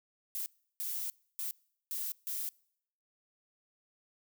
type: noise bursts at uneven times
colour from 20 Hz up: violet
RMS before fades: -37 dBFS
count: 5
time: 0.35-0.46 / 0.8-1.1 / 1.39-1.51 / 1.91-2.12 / 2.27-2.49 s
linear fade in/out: 0 ms
effects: noise-tail reverb RT60 0.7 s tail -26 dB re dry